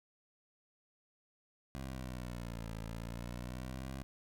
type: linear two-way sweep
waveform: 15% pulse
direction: down then up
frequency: 67.2 to 54.7 to 67.2 Hz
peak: -35 dBFS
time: 1.75-4.03 s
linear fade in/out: 0 ms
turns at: 2.77 s
effects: none